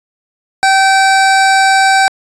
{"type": "tone", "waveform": "25% pulse", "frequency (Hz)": 773, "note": "G5", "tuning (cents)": -24, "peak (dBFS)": -3, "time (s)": [0.63, 2.08], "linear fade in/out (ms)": 0, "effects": ["resampled to 22050 Hz"]}